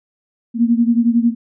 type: beating tone pair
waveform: sine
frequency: 231.2 / 242.2 Hz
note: A#3 / B3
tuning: -14 / -34 cents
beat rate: 11 Hz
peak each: -13 / -16 dBFS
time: 0.54-1.35 s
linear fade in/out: 50 ms
effects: none